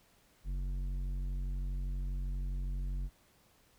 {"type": "tone with tanh clipping", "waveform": "sine", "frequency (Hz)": 46.24, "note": "F#1", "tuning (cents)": 0, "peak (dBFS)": -35, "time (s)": [0.44, 3.1], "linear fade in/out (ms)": 50, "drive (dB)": 10, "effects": ["pink hiss -67 dBFS RMS until 3.78 s"]}